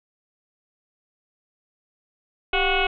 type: tone with frequency modulation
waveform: sine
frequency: 1089 Hz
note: C#6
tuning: 31 cents flat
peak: -18 dBFS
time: 2.53-2.87 s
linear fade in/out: 5 ms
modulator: 370 Hz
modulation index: 5.2
effects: none